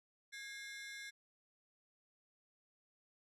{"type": "ring-modulated tone", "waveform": "sawtooth", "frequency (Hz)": 1892, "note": "A#6", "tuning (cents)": 25, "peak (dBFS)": -40, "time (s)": [0.32, 1.11], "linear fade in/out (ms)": 20, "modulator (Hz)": 242, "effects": ["low-pass 9000 Hz 12 dB/octave"]}